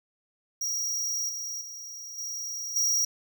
square tone with level steps, 5690 Hz, F8, 31 cents sharp, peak -28 / -33 / -39 / -33 / -23 dBFS, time 0.61-3.05 s, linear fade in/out 5 ms, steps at 1.29 / 1.61 / 2.18 / 2.76 s, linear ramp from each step 2 ms, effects none

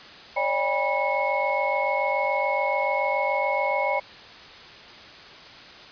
sine tone cluster, 553 / 600 / 805 / 974 / 2186 Hz, C#5 / D5 / G5 / B5 / C#7, -4 / +37 / +46 / -24 / -25 cents, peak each -28 dBFS, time 0.36-4 s, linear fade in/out 10 ms, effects white hiss -44 dBFS RMS until 5.91 s + resampled to 11025 Hz

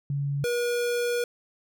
sine / square tone pair in turn, 141.3 / 480.9 Hz, C#3 / B4, +34 / -46 cents, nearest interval octave + major sixth, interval 2120 cents, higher second, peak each -25 dBFS, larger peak neither, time 0.1-0.44 / 0.44-1.24 s, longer second, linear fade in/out 2 ms, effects none

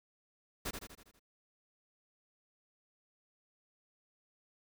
pink noise with echo, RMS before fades -38 dBFS, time 0.65-0.71 s, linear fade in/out 10 ms, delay 81 ms, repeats 6, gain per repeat -5 dB, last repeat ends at 1.196 s, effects none

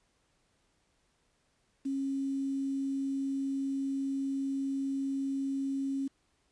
sine tone with quantisation, 272.5 Hz, C#4, 29 cents flat, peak -30 dBFS, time 1.85-6.08 s, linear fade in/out 10 ms, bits 9, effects pink hiss -73 dBFS RMS until 6.51 s + resampled to 22050 Hz

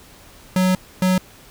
square tone bursts at uneven times, 185 Hz, F#3, in tune, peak -15 dBFS, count 2, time 0.56-0.75 / 1.02-1.18 s, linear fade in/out 2 ms, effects pink hiss -46 dBFS RMS until 1.5 s

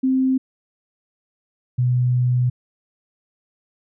sine tone pair in turn, 261.6 / 124.46 Hz, C4 / B2, 0 / +14 cents, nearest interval octave + minor second, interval 1286 cents, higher first, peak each -15 dBFS, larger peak neither, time 0.03-0.38 / 1.78-2.5 s, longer second, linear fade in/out 10 ms, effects none

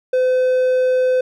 triangle tone, 510 Hz, C5, 44 cents flat, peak -11 dBFS, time 0.13-1.21 s, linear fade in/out 5 ms, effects none

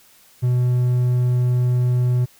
triangle tone, 124 Hz, B2, 7 cents sharp, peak -13 dBFS, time 0.42-2.26 s, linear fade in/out 20 ms, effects white hiss -52 dBFS RMS until 2.39 s

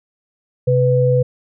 sine tone pair together, 130.81 / 497.3 Hz, C3 / B4, 0 / +12 cents, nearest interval octave + major seventh, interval 2312 cents, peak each -14 dBFS, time 0.67-1.23 s, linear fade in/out 10 ms, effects none

